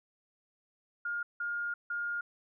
sine tone bursts at uneven times, 1417 Hz, F6, 25 cents sharp, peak -32 dBFS, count 3, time 1.05-1.23 / 1.4-1.74 / 1.9-2.21 s, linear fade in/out 5 ms, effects none

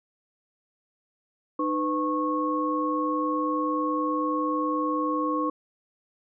sine tone cluster, 304.9 / 501 / 1096 Hz, D#4 / B4 / C#6, -35 / +25 / -20 cents, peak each -27 / -31 / -27 dBFS, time 1.59-5.5 s, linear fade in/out 5 ms, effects none

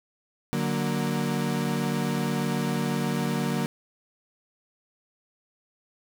35% pulse chord, D augmented, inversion none, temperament equal, 146.83 / 185 / 233.1 Hz, D3 / F#3 / A#3, 0 / 0 / 0 cents, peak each -28 / -28 / -27 dBFS, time 0.53-3.66 s, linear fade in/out 0 ms, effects none

